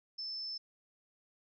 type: tone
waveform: sine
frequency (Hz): 5274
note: E8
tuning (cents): 0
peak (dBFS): -38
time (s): 0.18-0.58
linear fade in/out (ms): 10
effects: none